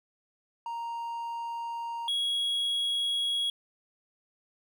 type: tone pair in turn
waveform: triangle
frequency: 932 / 3321 Hz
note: A#5 / G#7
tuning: -1 / -1 cents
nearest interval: octave + minor seventh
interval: 2200 cents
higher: second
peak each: -31 / -25 dBFS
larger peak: second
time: 0.66-2.08 / 2.08-3.5 s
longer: neither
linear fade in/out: 2 ms
effects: none